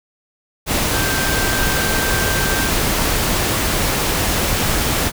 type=tone in noise; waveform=sine; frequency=1568 Hz; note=G6; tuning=in tune; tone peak=-23 dBFS; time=0.92-2.71 s; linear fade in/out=50 ms; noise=pink; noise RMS=-18 dBFS; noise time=0.66-5.12 s; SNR=-8 dB; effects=none